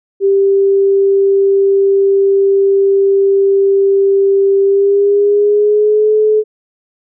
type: tone with pitch glide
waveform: sine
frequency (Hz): 393.3 to 428.9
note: G4 to A4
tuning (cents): +6 to -44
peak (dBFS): -7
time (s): 0.2-6.44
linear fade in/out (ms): 50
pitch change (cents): +150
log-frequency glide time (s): 4.63-6.13
effects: none